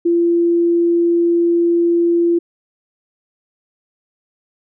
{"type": "tone", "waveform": "sine", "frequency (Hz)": 341.7, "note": "F4", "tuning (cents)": -38, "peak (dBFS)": -11, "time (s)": [0.05, 2.39], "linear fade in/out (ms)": 10, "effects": []}